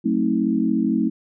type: chord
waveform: sine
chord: F# diminished seventh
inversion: none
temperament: just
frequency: 185 / 222 / 266.4 / 319.7 Hz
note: F#3 / A3 / C4 / Eb4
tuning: 0 / +16 / +31 / +47 cents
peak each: -26 / -21 / -23 / -23 dBFS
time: 0.04-1.1 s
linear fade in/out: 20 ms
effects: none